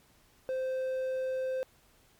triangle tone, 520 Hz, C5, 11 cents flat, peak -28 dBFS, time 0.49-1.63 s, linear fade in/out 0 ms, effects pink hiss -64 dBFS RMS until 2.19 s + MP3 96 kbps

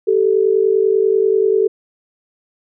sine tone pair together, 387.7 / 437.9 Hz, G4 / A4, -19 / -8 cents, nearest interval major second, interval 211 cents, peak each -14 dBFS, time 0.07-1.68 s, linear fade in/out 10 ms, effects none

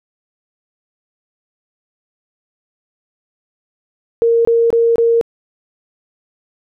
sine tone bursts, 463.4 Hz, A#4, 10 cents flat, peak -9 dBFS, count 4, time 4.22-5.212 s, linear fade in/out 0 ms, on 230 ms, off 24 ms, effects none

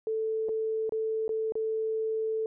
sine tone with dropouts, 441 Hz, A4, 4 cents sharp, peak -27 dBFS, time 0.07-2.46 s, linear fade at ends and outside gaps 1 ms, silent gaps 0.486-0.491 / 0.894-0.922 / 1.28-1.292 / 1.522-1.554 s, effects none

